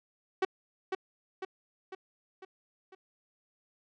sawtooth tone with echo, 379.5 Hz, F#4, 44 cents sharp, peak -21 dBFS, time 0.42-0.45 s, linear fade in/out 5 ms, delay 500 ms, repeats 5, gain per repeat -5 dB, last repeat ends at 2.95 s, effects low-pass 3000 Hz 12 dB/octave

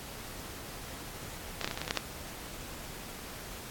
clicks, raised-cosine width 0.2 ms, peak -16 / -13 / -15 / -18 / -27 / -18 / -17 / -23 / -18 / -10 / -29 / -10 dBFS, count 12, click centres 1.613 / 1.645 / 1.676 / 1.712 / 1.744 / 1.775 / 1.816 / 1.849 / 1.879 / 1.909 / 1.942 / 1.973 s, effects pink hiss -44 dBFS RMS until 3.7 s + AAC 64 kbps

